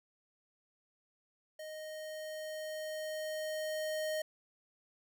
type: tone with level ramp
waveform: square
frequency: 621 Hz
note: D#5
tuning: 3 cents flat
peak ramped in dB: -44 to -34 dBFS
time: 1.59-4.22 s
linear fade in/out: 5 ms
effects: none

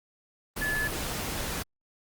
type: tone in noise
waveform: sine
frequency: 1722 Hz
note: A6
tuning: 38 cents flat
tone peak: -27 dBFS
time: 0.61-0.88 s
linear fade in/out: 10 ms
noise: pink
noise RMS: -33 dBFS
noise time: 0.56-1.63 s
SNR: +3 dB
effects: Opus 32 kbps

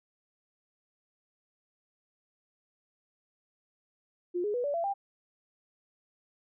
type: tone with pitch steps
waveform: sine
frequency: 353.9 / 416 / 489.1 / 574.9 / 675.8 / 794.5 Hz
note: F4 / G#4 / B4 / D5 / E5 / G5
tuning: +23 / +3 / -17 / -37 / +43 / +23 cents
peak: -28 dBFS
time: 4.34-4.94 s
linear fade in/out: 20 ms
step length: 100 ms
effects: none

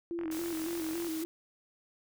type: tone with vibrato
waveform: sine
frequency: 329.6 Hz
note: E4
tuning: in tune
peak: -33 dBFS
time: 0.11-1.25 s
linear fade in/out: 0 ms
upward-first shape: square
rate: 3.6 Hz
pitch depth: 56 cents each way
type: click train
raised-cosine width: 0.5 ms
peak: -30 dBFS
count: 40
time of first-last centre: 0.19-1.068 s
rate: 44.4 Hz
type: noise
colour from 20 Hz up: white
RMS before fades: -44 dBFS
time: 0.31-1.24 s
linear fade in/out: 5 ms
effects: none

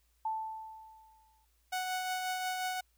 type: tone with exponential decay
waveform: sine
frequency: 880 Hz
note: A5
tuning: in tune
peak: -30 dBFS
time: 0.25-1.45 s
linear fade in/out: 5 ms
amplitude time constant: 260 ms
type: tone with tremolo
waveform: sawtooth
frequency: 740 Hz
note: F#5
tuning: in tune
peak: -28 dBFS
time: 1.72-2.81 s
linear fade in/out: 10 ms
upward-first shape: triangle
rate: 5.6 Hz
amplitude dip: 35%
effects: added 57 Hz sine -70 dBFS peak until 2.97 s + white hiss -75 dBFS RMS until 2.97 s

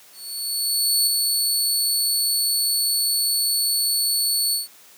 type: tone with ADSR envelope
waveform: 20% pulse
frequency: 4435 Hz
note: C#8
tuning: in tune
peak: -10 dBFS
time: 0.12-4.68 s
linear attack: 950 ms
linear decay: 3 ms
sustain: -3 dB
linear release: 150 ms
effects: white hiss -49 dBFS RMS until 4.97 s + high-pass 200 Hz 12 dB/octave

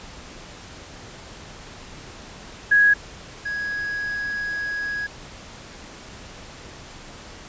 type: tone pair in turn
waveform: sine / triangle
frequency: 1661.2 / 1661.2 Hz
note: G#6 / G#6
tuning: 0 / 0 cents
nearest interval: unison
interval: 0 cents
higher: neither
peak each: -12 / -23 dBFS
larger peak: first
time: 2.71-2.94 / 3.45-5.07 s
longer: second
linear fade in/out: 10 ms
effects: pink hiss -41 dBFS RMS until 7.48 s + resampled to 16000 Hz

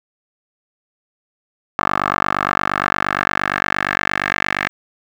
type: tone with band-pass filter sweep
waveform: 10% pulse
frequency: 48.62 Hz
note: G1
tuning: 13 cents flat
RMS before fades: -20 dBFS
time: 1.79-4.69 s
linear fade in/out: 0 ms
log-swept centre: 1200 to 1900 Hz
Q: 2.9
effects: none

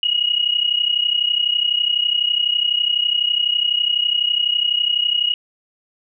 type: tone pair together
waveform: sine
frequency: 2880 / 2912 Hz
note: F#7 / F#7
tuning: -47 / -28 cents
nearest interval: unison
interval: 19 cents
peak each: -18 / -19 dBFS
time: 0.03-5.34 s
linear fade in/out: 2 ms
effects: none

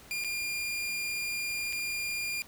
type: tone with dropouts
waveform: sawtooth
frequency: 2406 Hz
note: D7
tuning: 41 cents sharp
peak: -28 dBFS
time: 0.11-2.42 s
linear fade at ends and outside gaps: 0 ms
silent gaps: 0.239-0.246 / 1.726-1.73 s
effects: pink hiss -53 dBFS RMS until 2.47 s

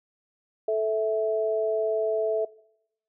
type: tone pair together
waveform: sine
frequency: 437.2 / 655 Hz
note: A4 / E5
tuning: -11 / -11 cents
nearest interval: perfect fifth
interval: 700 cents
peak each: -25 dBFS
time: 0.68-2.45 s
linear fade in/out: 5 ms
effects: noise-tail reverb RT60 0.8 s tail -22 dB re dry

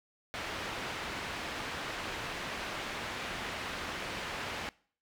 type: low-pass noise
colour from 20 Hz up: white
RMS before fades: -39 dBFS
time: 0.34-4.69 s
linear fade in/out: 0 ms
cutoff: 2500 Hz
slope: 12 dB/octave
effects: noise-tail reverb RT60 0.5 s tail -23 dB re dry

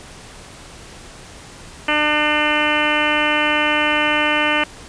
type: harmonic tone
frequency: 300 Hz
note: D4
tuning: 37 cents sharp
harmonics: 1 / 2 / 3 / 4 / 5 / 6 / 7 / 8 / 9 / 10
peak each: -24 / -24 / -24 / -24 / -24 / -24 / -24 / -24 / -24 / -24 dBFS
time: 1.88-4.64 s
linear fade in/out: 5 ms
effects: pink hiss -39 dBFS RMS until 4.88 s + resampled to 22050 Hz

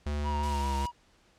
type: tone with pitch glide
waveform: square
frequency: 73.42 to 68.9 Hz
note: D2 to C#2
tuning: 0 to -10 cents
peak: -30 dBFS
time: 0.06-0.86 s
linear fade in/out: 5 ms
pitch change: -110 cents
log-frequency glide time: 0.46-0.67 s
type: tone with vibrato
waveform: triangle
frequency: 949 Hz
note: A#5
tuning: 31 cents sharp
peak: -30 dBFS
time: 0.23-0.92 s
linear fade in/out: 50 ms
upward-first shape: sine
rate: 5.1 Hz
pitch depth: 34 cents each way
type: high-pass noise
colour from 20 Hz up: white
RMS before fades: -42 dBFS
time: 0.43-0.87 s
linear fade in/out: 2 ms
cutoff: 2100 Hz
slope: 96 dB/octave
effects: pink hiss -64 dBFS RMS until 1.38 s + low-pass 7000 Hz 12 dB/octave

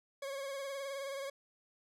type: tone with vibrato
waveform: 40% pulse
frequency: 550 Hz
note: C#5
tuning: 14 cents flat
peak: -38 dBFS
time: 0.22-1.3 s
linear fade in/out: 5 ms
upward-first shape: triangle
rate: 19 Hz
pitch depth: 50 cents each way
effects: low-pass 12000 Hz 12 dB/octave

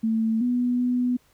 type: tone with pitch steps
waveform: sine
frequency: 223.1 / 245.7 / 247.5 Hz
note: A3 / B3 / B3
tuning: +24 / -9 / +4 cents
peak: -20 dBFS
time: 0.03-1.17 s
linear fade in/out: 10 ms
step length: 380 ms
effects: pink hiss -62 dBFS RMS until 1.33 s

